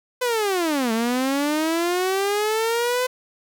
sawtooth linear two-way sweep, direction down then up, 509 to 220 to 509 Hz, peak -16 dBFS, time 0.21-3.07 s, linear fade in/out 10 ms, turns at 0.92 s, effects 9-bit

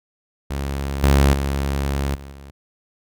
sawtooth tone with level steps, 69.3 Hz, C#2, in tune, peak -19 / -8 / -16 / -31 / -34 dBFS, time 0.5-2.51 s, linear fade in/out 10 ms, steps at 1.03 / 1.33 / 2.15 / 2.32 s, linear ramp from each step 2 ms, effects none

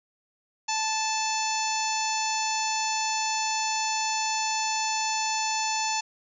harmonic tone with a mistuned harmonic, 876 Hz, A5, 8 cents flat, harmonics 1 / 2 / 3 / 4 / 5 / 6 / 7 / 8, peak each -28 / -39 / -33 / -40 / -35 / -36 / -34 / -35 dBFS, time 0.68-6.01 s, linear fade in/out 10 ms, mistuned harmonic 6, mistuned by +21 cents, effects none

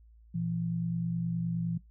sine tone pair together, 119.9 / 169.56 Hz, A#2 / E3, +49 / +49 cents, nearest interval tritone, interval 600 cents, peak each -36 / -30 dBFS, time 0.34-1.78 s, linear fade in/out 10 ms, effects noise-tail reverb RT60 0.2 s tail -22 dB re dry + added 56 Hz sine -54 dBFS peak until 1.9 s

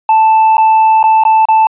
triangle tone with dropouts, 880 Hz, A5, in tune, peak -3 dBFS, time 0.09-1.67 s, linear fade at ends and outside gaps 2 ms, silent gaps 0.57-0.58 / 1.029-1.039 / 1.237-1.251 / 1.454-1.486 s, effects resampled to 8000 Hz

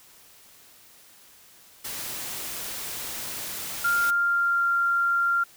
white noise, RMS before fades -34 dBFS, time 1.84-4.11 s, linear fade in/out 10 ms
sine tone with pitch glide, 1396.9 to 1386.4 Hz, F6 to F6, 0 to -13 cents, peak -20 dBFS, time 3.84-5.44 s, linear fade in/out 10 ms, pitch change -13 cents, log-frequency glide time 4.18-4.66 s
effects white hiss -53 dBFS RMS until 5.56 s

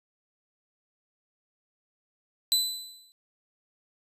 sawtooth tone with exponential decay, 4007 Hz, B7, 24 cents sharp, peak -17 dBFS, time 2.52-3.12 s, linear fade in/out 0 ms, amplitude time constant 130 ms, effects resampled to 32000 Hz

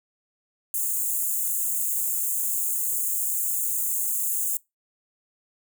white high-pass noise, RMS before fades -26 dBFS, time 0.74-4.57 s, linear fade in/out 2 ms, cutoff 6700 Hz, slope 96 dB/octave, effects noise-tail reverb RT60 0.2 s tail -23 dB re dry

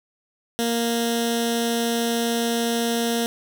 10% pulse tone with notch filter, 233.1 Hz, A#3, in tune, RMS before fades -23 dBFS, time 0.59-3.26 s, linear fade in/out 0 ms, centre 1100 Hz, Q 0.68, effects none

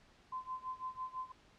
sine tone with tremolo, 1030 Hz, C6, 28 cents flat, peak -37 dBFS, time 0.32-1.32 s, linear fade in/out 5 ms, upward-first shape sine, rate 6 Hz, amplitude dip 90%, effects pink hiss -65 dBFS RMS until 1.58 s + low-pass 5000 Hz 12 dB/octave

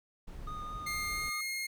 brown noise, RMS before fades -44 dBFS, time 0.27-1.3 s, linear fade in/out 10 ms
triangle tone with vibrato, 1230 Hz, D#6, 20 cents flat, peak -38 dBFS, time 0.47-1.41 s, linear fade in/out 5 ms, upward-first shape triangle, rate 4.4 Hz, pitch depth 13 cents each way
sawtooth tone with pitch glide, 2115 to 2141 Hz, C7 to C7, +18 to +39 cents, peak -31 dBFS, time 0.86-1.67 s, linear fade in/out 10 ms, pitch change +21 cents, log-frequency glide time 1.06-1.42 s
effects none

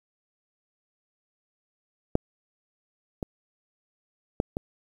clicks, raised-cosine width 2 ms, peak -7 / -17 / -10 / -16 dBFS, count 4, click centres 2.154 / 3.228 / 4.401 / 4.569 s, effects 8-bit

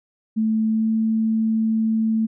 sine tone with pitch glide, 219.8 to 221.7 Hz, A3 to A3, -2 to +13 cents, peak -17 dBFS, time 0.36-2.27 s, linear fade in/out 20 ms, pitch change +15 cents, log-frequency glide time 0.69-0.89 s, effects none

